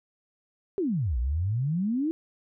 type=exponential two-way sweep; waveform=sine; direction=down then up; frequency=415.3 to 56.3 to 334.1 Hz; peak=-24 dBFS; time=0.78-2.11 s; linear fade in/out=0 ms; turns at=1.18 s; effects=none